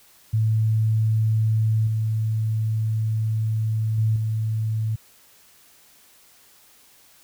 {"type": "tone with level steps", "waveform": "sine", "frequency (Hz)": 110, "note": "A2", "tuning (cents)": 0, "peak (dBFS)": [-17, -20, -17, -21], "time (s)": [0.33, 4.96], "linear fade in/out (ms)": 10, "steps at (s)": [1.87, 3.98, 4.16], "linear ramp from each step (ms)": 2, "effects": ["white hiss -54 dBFS RMS until 7.23 s"]}